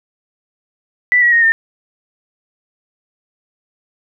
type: tone with pitch steps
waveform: sine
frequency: 1975.5 / 1919.3 / 1864.6 / 1811.5 Hz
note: B6 / B6 / A#6 / A6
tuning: 0 / -50 / 0 / +50 cents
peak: -8 dBFS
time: 1.12-1.52 s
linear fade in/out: 0 ms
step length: 100 ms
effects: none